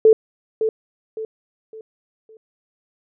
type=tone with echo; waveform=sine; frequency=440 Hz; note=A4; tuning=in tune; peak=-7 dBFS; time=0.05-0.13 s; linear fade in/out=2 ms; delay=560 ms; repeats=4; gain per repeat=-9 dB; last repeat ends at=2.37 s; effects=none